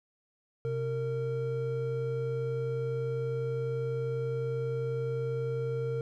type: tone pair together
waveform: triangle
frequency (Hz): 129.31 / 460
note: C3 / A#4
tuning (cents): -20 / -23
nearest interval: octave + minor seventh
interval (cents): 2197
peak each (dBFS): -31 / -30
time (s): 0.65-6.01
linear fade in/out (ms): 0
effects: none